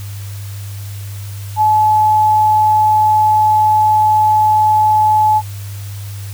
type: tone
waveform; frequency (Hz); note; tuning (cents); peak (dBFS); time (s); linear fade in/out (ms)
sine; 858; A5; -44; -8; 1.56-5.42; 50
effects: added 100 Hz sine -24 dBFS peak until 6.33 s + white hiss -37 dBFS RMS until 6.33 s

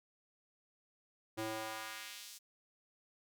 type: tone with high-pass filter sweep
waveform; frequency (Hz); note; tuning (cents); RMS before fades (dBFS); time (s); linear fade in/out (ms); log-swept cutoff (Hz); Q
square; 110; A2; 0; -44; 1.37-2.39; 20; 270 to 6100; 0.97
effects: none

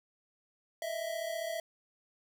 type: tone pair together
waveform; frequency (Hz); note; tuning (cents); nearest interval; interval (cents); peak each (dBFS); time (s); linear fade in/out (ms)
square; 630 / 665; D#5 / E5; +21 / +15; minor second; 94; -40 / -37; 0.82-1.6; 2
effects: none

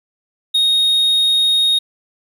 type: tone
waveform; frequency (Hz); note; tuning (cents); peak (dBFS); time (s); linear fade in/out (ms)
triangle; 3729; A#7; 0; -10; 0.54-1.79; 10
effects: 8-bit

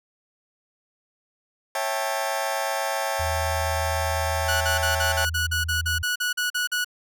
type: chord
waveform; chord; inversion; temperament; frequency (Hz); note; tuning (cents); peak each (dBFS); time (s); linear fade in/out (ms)
sawtooth; A dominant seventh; first; just; 550 / 660 / 792 / 880; C#5 / E5 / G5 / A5; -14 / +2 / +18 / 0; -26; 1.75-5.25; 2
type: tone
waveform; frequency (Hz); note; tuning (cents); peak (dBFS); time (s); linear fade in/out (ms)
sine; 82.1; E2; -6; -27; 3.19-6.03; 10
type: tone bursts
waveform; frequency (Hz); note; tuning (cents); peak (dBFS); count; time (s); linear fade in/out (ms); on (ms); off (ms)
sawtooth; 1468; F#6; -14; -19; 14; 4.48-6.846; 10; 130; 42
effects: none

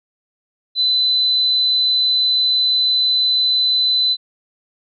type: tone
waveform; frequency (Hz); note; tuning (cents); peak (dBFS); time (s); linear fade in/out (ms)
sine; 4017; B7; +29; -13; 0.75-4.17; 50
effects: none

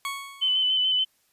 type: tone with exponential decay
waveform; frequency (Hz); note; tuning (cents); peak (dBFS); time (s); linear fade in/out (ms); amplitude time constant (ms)
20% pulse; 1108.7; C#6; 0; -22; 0.05-0.79; 1; 160
type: tone with vibrato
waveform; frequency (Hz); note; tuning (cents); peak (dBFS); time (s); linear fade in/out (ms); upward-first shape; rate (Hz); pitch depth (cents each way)
sine; 3030; F#7; +40; -20; 0.41-1.05; 20; square; 6.9; 19
effects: white hiss -67 dBFS RMS until 1.32 s + resampled to 32000 Hz

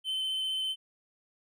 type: tone with vibrato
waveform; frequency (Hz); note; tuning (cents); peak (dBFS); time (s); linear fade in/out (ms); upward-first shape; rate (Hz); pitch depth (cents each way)
triangle; 3071; G7; -36; -28; 0.04-0.76; 50; sine; 15; 9
effects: none

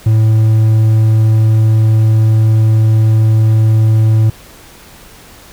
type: tone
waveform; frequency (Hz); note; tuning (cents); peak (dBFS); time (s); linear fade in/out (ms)
triangle; 110; A2; 0; -4; 0.06-4.3; 5
effects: pink hiss -38 dBFS RMS until 5.52 s

